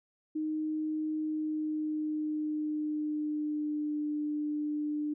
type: tone with pitch glide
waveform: sine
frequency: 309.8 to 298.7 Hz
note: D#4 to D4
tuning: -7 to +29 cents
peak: -30 dBFS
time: 0.35-5.14 s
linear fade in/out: 10 ms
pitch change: -64 cents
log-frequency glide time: 1.18-4.02 s
effects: none